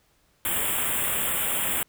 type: band-stop noise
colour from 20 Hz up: white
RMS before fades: -26 dBFS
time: 0.45-1.83 s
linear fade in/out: 2 ms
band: 3500 to 7500 Hz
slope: 96 dB/octave
effects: pink hiss -65 dBFS RMS until 1.88 s